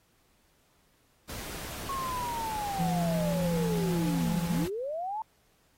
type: noise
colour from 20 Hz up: pink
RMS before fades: -40 dBFS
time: 1.29-4.68 s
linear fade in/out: 5 ms
type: linear two-way sweep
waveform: sine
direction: down then up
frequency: 1100 to 159.6 to 904 Hz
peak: -31 dBFS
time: 1.89-5.22 s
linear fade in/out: 2 ms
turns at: 4.47 s
type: harmonic tone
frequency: 170 Hz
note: F3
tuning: 46 cents flat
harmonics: 1 / 3 / 5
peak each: -27 / -45 / -43 dBFS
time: 2.78-4.66 s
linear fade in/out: 20 ms
effects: pink hiss -68 dBFS RMS until 5.77 s + AAC 48 kbps